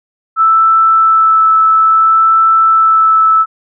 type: tone with vibrato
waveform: sine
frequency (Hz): 1317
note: E6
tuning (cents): -2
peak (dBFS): -5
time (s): 0.36-3.46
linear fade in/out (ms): 50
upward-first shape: sine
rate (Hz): 0.59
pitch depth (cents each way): 9
effects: none